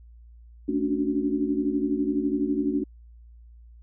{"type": "chord", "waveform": "sine", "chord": "D major seventh", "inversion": "second", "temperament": "equal with one note detuned", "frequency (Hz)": [220, 281.7, 293.7, 370], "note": ["A3", "C#4", "D4", "F#4"], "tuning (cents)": [0, 28, 0, 0], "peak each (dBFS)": [-31, -26, -27, -31], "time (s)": [0.68, 2.84], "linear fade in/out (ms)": 10, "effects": ["added 58 Hz sine -46 dBFS peak until 3.82 s"]}